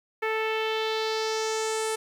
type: tone with low-pass filter sweep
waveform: sawtooth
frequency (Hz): 440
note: A4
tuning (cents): 0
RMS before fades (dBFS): -28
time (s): 0.22-1.96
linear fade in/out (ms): 10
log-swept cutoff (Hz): 2100 to 9600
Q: 2.6
effects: 9-bit